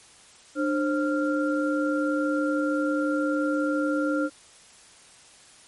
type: tone cluster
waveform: sine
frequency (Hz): 298.4 / 531 / 1387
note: D4 / C5 / F6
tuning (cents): +28 / +25 / -12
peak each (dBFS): -24 / -28 / -30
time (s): 0.55-4.3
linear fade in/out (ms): 50
effects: white hiss -52 dBFS RMS until 5.67 s + MP3 48 kbps